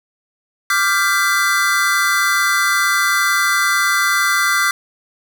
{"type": "chord", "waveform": "square", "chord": "G dominant seventh", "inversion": "second", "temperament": "equal with one note detuned", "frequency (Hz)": [1174.7, 1396.9, 1568, 2003], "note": ["D6", "F6", "G6", "B6"], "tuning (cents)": [0, 0, 0, 24], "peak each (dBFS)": -20, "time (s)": [0.7, 4.71], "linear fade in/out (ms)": 2, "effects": []}